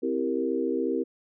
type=chord; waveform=sine; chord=C dominant seventh; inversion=none; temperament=equal; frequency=261.6 / 329.6 / 392 / 466.2 Hz; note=C4 / E4 / G4 / Bb4; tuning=0 / 0 / 0 / 0 cents; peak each=-30 dBFS; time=0.02-1.04 s; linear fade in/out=20 ms; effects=none